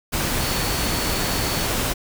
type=tone in noise; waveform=sine; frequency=4435 Hz; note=C#8; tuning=in tune; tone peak=-32 dBFS; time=0.4-1.67 s; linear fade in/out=20 ms; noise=pink; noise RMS=-23 dBFS; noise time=0.12-1.94 s; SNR=-12 dB; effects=none